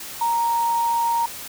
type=tone in noise; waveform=sine; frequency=932.3 Hz; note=A#5; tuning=in tune; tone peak=-18 dBFS; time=0.21-1.26 s; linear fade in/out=5 ms; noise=white; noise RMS=-35 dBFS; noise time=0-1.48 s; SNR=+14 dB; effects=none